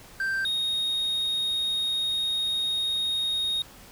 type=tone pair in turn; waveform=triangle; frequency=1568 / 3729 Hz; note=G6 / A#7; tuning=0 / 0 cents; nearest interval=octave + minor third; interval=1500 cents; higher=second; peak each=-23 dBFS; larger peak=neither; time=0.2-0.45 / 0.45-3.62 s; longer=second; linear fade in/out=2 ms; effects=pink hiss -49 dBFS RMS until 3.91 s